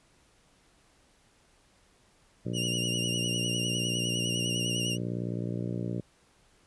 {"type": "harmonic tone", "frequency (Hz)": 59.2, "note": "A#1", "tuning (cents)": 27, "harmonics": [2, 3, 4, 5, 6, 7, 8, 9, 10], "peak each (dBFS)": [-34, -35, -41, -40, -41, -45, -47, -49, -48], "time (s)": [2.45, 6.01], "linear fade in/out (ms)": 10}
{"type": "tone with vibrato", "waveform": "sawtooth", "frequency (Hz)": 2859, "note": "F7", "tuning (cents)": 40, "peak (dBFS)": -27, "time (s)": [2.53, 4.98], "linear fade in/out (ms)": 50, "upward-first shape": "sine", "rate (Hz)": 9.9, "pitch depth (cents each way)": 52}
{"effects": ["pink hiss -64 dBFS RMS until 6.66 s", "resampled to 24000 Hz"]}